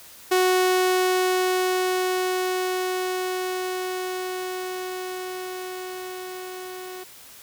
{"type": "tone with level ramp", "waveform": "sawtooth", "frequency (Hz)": 368.9, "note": "F#4", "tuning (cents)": -5, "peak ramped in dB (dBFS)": [-13, -31], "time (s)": [0.31, 7.04], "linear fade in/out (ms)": 10, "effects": ["white hiss -46 dBFS RMS until 7.42 s"]}